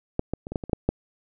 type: clicks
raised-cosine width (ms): 2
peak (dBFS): -9 / -13 / -22 / -19 / -11 / -20 / -22 / -6 / -7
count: 9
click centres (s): 0.194 / 0.336 / 0.469 / 0.52 / 0.558 / 0.638 / 0.696 / 0.732 / 0.89
effects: none